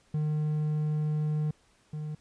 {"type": "tone pair in turn", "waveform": "triangle", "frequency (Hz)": [152.2, 152.2], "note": ["D#3", "D#3"], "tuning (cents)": [-38, -38], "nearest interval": "unison", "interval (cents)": 0, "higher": "neither", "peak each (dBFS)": [-24, -31], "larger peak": "first", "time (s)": [[0.14, 1.51], [1.93, 2.15]], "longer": "first", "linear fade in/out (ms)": 5, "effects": ["pink hiss -65 dBFS RMS until 2.2 s", "resampled to 22050 Hz"]}